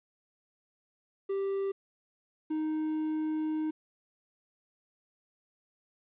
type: tone pair in turn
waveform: triangle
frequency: 392 / 311.1 Hz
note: G4 / D#4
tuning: 0 / 0 cents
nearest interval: major third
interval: 400 cents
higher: first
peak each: -27 dBFS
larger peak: neither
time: 1.29-1.72 / 2.5-3.71 s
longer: second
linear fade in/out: 10 ms
effects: resampled to 8000 Hz + 11-bit